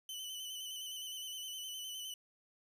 sawtooth tone with vibrato, 3018 Hz, F#7, 34 cents sharp, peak -39 dBFS, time 0.09-2.14 s, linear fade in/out 2 ms, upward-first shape square, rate 9.7 Hz, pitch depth 30 cents each way, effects none

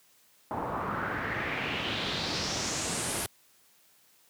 pink noise with low-pass filter sweep, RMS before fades -32 dBFS, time 0.51-3.26 s, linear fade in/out 0 ms, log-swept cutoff 880 to 11000 Hz, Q 3.1, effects white hiss -63 dBFS RMS until 4.29 s + high-pass 100 Hz 12 dB/octave

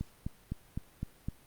click train, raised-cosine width 5 ms, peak -22 dBFS, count 6, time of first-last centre 0.01-1.286 s, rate 3.92 Hz, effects pink hiss -61 dBFS RMS until 1.46 s + Opus 48 kbps

